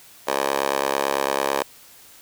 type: tone with high-pass filter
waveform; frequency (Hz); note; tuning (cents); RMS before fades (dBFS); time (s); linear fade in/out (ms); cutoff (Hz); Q
10% pulse; 69; C#2; -7; -23; 0.27-1.63; 10; 630; 3.2
effects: white hiss -48 dBFS RMS until 2.21 s